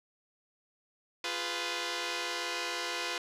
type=chord; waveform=5% pulse; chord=F diminished; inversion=none; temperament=equal with one note detuned; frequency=349.2 / 415.3 / 498.8 Hz; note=F4 / Ab4 / Cb5; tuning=0 / 0 / +17 cents; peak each=-25 / -30 / -24 dBFS; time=1.24-3.18 s; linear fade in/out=2 ms; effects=low-pass 8000 Hz 12 dB/octave